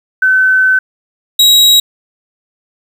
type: tone pair in turn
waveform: sine / 40% pulse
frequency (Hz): 1522 / 3835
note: F#6 / A#7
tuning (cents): +48 / +48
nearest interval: octave + major third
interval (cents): 1600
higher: second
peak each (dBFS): -6 / -3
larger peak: second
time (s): 0.22-0.79 / 1.39-1.8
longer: first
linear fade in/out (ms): 5
effects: 7-bit